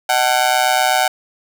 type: tone with amplitude modulation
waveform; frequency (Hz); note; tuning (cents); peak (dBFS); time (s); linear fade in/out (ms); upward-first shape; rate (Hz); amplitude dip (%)
sawtooth; 750; F#5; +23; -5; 0.09-1.08; 5; sine; 128; 95
effects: none